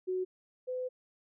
sine tone pair in turn, 370 / 506.7 Hz, F#4 / B4, 0 / +44 cents, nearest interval perfect fourth, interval 544 cents, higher second, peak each -30 / -33 dBFS, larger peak first, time 0.07-0.25 / 0.67-0.89 s, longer second, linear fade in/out 20 ms, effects none

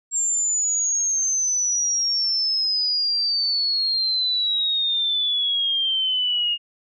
sine exponential sweep, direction down, 7459 to 2838 Hz, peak -19 dBFS, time 0.11-6.58 s, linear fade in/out 50 ms, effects none

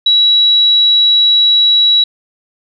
sine tone, 3900 Hz, B7, 23 cents flat, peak -6 dBFS, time 0.06-2.04 s, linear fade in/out 5 ms, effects none

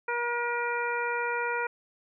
harmonic tone, 477.3 Hz, A#4, 41 cents sharp, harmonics 1 / 2 / 3 / 4 / 5, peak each -33 / -32 / -32 / -38 / -36 dBFS, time 0.08-1.67 s, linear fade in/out 5 ms, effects none

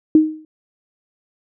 sine tone with exponential decay, 311.7 Hz, D#4, 3 cents sharp, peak -4 dBFS, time 0.15-0.45 s, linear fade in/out 2 ms, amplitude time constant 65 ms, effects none

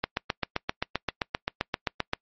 click train, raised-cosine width 0.3 ms, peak -9 dBFS, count 17, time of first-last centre 0.04-2.134 s, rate 7.64 Hz, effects noise-tail reverb RT60 0.1 s tail -26 dB re dry + MP3 32 kbps

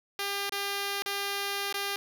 5% pulse tone with dropouts, 400 Hz, G4, 35 cents sharp, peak -19 dBFS, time 0.19-1.96 s, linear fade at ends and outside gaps 1 ms, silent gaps 0.495-0.522 / 1.021-1.06 / 1.726-1.742 s, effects none

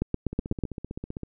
two click trains, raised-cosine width 3 ms, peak -12 / -21 dBFS, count 6 / 15, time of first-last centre 0.02-0.637 / 0.33-1.233 s, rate 8.1 / 15.5 Hz, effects none

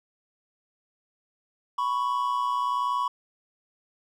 triangle tone pair together, 988.9 / 1110 Hz, B5 / C#6, +2 / +2 cents, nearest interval major second, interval 200 cents, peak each -25 dBFS, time 1.78-3.08 s, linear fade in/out 5 ms, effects none

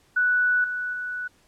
sine tone with level steps, 1480 Hz, F#6, in tune, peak -18 / -26 / -28 dBFS, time 0.16-1.28 s, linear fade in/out 10 ms, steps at 0.64 / 0.93 s, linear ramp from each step 2 ms, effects pink hiss -61 dBFS RMS until 1.47 s + low-pass 11000 Hz 12 dB/octave

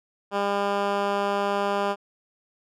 10% pulse tone with band-pass filter, 201 Hz, G3, 44 cents sharp, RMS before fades -25 dBFS, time 0.31-1.96 s, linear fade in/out 50 ms, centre 780 Hz, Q 0.5, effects none

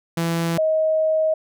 sawtooth / sine tone pair in turn, 167.1 / 630.9 Hz, E3 / D#5, +24 / +24 cents, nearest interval octave + major seventh, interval 2300 cents, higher second, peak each -16 dBFS, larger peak neither, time 0.17-0.58 / 0.58-1.34 s, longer second, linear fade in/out 5 ms, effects none

